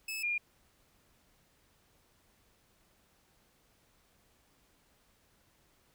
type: tone pair in turn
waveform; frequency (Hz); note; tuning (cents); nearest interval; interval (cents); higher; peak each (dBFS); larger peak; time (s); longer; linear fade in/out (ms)
sawtooth / sine; 2603 / 2414; E7 / D7; -22 / +47; minor second; 131; first; -33 / -30; second; 0.08-0.23 / 0.23-0.38; neither; 5
effects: pink hiss -69 dBFS RMS until 5.94 s